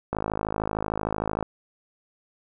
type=click train; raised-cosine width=1 ms; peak=-12 dBFS; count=70; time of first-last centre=0.13-1.427 s; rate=53.2 Hz; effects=none